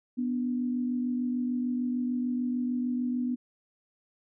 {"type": "tone pair together", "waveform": "sine", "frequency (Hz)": [246.4, 293.1], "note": ["B3", "D4"], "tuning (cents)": [-4, -3], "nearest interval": "minor third", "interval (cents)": 301, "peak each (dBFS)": [-27, -37], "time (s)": [0.17, 3.36], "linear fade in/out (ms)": 20, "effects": []}